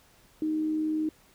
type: tone with amplitude modulation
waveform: sine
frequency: 311.1 Hz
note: D#4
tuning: in tune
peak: -24 dBFS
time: 0.42-1.09 s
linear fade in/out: 2 ms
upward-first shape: sine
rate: 80.5 Hz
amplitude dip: 30%
effects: pink hiss -60 dBFS RMS until 1.34 s